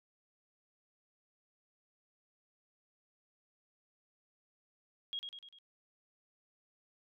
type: tone with echo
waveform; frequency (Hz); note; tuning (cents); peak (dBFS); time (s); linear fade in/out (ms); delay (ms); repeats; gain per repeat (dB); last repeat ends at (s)
sine; 3282; G#7; -21; -36; 5.13-5.19; 0; 99; 4; -5; 5.586
effects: none